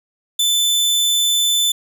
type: tone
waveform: sawtooth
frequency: 3520 Hz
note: A7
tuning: in tune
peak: -11 dBFS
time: 0.39-1.72 s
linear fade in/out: 5 ms
effects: none